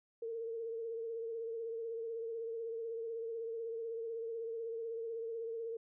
sine tone with vibrato, 456.5 Hz, A#4, 36 cents flat, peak -38 dBFS, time 0.22-5.77 s, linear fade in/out 5 ms, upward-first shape triangle, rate 16 Hz, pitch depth 46 cents each way, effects none

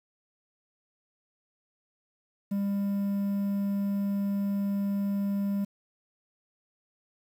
triangle tone with quantisation, 199.9 Hz, G3, 34 cents sharp, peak -24 dBFS, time 2.51-5.65 s, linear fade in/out 10 ms, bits 9, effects none

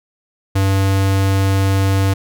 square tone, 97.1 Hz, G2, 16 cents flat, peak -13 dBFS, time 0.55-2.14 s, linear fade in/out 10 ms, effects none

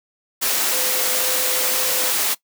sine tone in noise, 510 Hz, C5, 44 cents flat, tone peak -30 dBFS, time 0.71-2.12 s, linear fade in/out 20 ms, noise white, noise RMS -20 dBFS, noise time 0.41-2.35 s, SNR -13 dB, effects noise-tail reverb RT60 0.1 s tail -20 dB re dry + high-pass 300 Hz 12 dB/octave

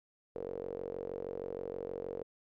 sawtooth tone with band-pass filter, 46.36 Hz, F#1, 4 cents sharp, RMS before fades -41 dBFS, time 0.35-2.23 s, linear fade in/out 10 ms, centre 470 Hz, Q 7.4, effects none

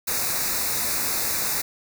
white band-stop noise, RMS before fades -25 dBFS, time 0.07-1.62 s, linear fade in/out 10 ms, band 2600 to 3700 Hz, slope 96 dB/octave, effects none

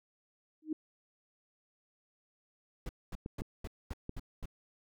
sine tone with exponential growth, 311.1 Hz, D#4, in tune, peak -28 dBFS, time 0.62-0.73 s, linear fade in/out 5 ms, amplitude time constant 23 ms
brown noise bursts, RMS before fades -39 dBFS, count 7, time 2.86-4.457 s, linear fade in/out 2 ms, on 31 ms, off 230 ms
clicks, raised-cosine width 3 ms, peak -26 dBFS, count 3, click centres 3.261 / 3.419 / 4.094 s
effects none

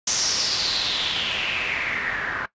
white noise with low-pass filter sweep, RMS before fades -25 dBFS, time 0.07-2.46 s, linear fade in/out 5 ms, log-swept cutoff 6300 to 1500 Hz, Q 4.7, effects noise-tail reverb RT60 0.1 s tail -17 dB re dry + resampled to 16000 Hz

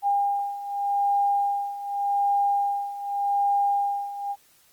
sine beating tone pair, 805 / 805.85 Hz, G5 / G5, +46 / +48 cents, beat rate 0.85 Hz, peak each -27 / -23 dBFS, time 0.02-4.36 s, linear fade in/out 50 ms, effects white hiss -59 dBFS RMS until 4.72 s + Opus 24 kbps

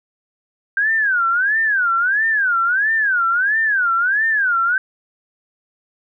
sine tone with vibrato, 1560 Hz, G6, 9 cents flat, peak -14 dBFS, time 0.77-4.78 s, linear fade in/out 2 ms, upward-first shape sine, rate 1.5 Hz, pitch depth 250 cents each way, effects none

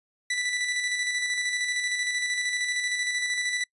sawtooth tone with tremolo, 1975.5 Hz, B6, in tune, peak -21 dBFS, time 0.3-3.64 s, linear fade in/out 5 ms, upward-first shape square, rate 13 Hz, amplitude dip 35%, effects noise-tail reverb RT60 0.1 s tail -26 dB re dry + resampled to 24000 Hz

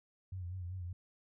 sine tone with vibrato, 90.5 Hz, F#2, 38 cents flat, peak -39 dBFS, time 0.32-0.93 s, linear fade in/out 5 ms, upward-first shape sine, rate 5.2 Hz, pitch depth 70 cents each way, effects none

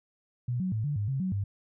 sine tone with pitch steps, 122.4 / 185.6 / 109.5 / 146 / 103 / 134.7 / 186.9 / 99.8 Hz, B2 / F#3 / A2 / D3 / G#2 / C#3 / F#3 / G2, -15 / +6 / -8 / -10 / -14 / -49 / +18 / +32 cents, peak -27 dBFS, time 0.48-1.44 s, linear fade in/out 5 ms, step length 120 ms, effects none

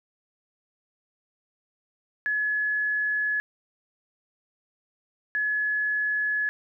sine tone pair in turn, 1701 / 1701 Hz, G#6 / G#6, +41 / +41 cents, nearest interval unison, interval 0 cents, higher neither, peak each -23 dBFS, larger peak neither, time 2.26-3.4 / 5.35-6.49 s, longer neither, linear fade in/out 0 ms, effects none

